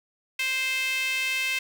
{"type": "tone with high-pass filter", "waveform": "sawtooth", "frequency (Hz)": 523.3, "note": "C5", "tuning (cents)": 0, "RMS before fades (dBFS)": -27, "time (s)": [0.39, 1.59], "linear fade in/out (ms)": 5, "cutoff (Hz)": 2400, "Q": 5.9, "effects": []}